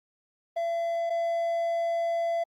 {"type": "tone pair in turn", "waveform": "triangle", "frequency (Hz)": [675, 675], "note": ["E5", "E5"], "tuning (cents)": [41, 41], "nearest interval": "unison", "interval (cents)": 0, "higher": "neither", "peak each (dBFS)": [-24, -23], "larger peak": "second", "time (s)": [[0.56, 1.1], [1.1, 2.44]], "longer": "second", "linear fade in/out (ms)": 10, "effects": ["Opus 32 kbps"]}